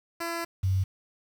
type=tone pair in turn; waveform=10% pulse / sine; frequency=336.9 / 94.76 Hz; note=E4 / F#2; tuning=+38 / +42 cents; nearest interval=octave + minor seventh; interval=2196 cents; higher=first; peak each=-22 dBFS; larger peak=neither; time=0.2-0.45 / 0.63-0.84 s; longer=first; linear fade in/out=10 ms; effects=8-bit